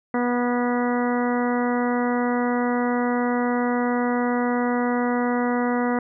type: harmonic tone with a mistuned harmonic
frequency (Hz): 243.9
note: B3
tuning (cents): -21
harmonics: 1 / 2 / 3 / 4 / 5 / 6 / 7 / 8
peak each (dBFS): -22 / -26 / -29 / -31 / -33 / -35 / -39 / -34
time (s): 0.14-5.99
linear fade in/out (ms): 2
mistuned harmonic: 7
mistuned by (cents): -22
effects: none